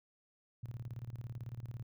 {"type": "tone with tremolo", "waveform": "sine", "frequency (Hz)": 118, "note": "A#2", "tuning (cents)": 22, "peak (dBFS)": -39, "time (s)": [0.63, 1.83], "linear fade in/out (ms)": 5, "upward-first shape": "square", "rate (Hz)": 18, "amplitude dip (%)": 80, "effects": []}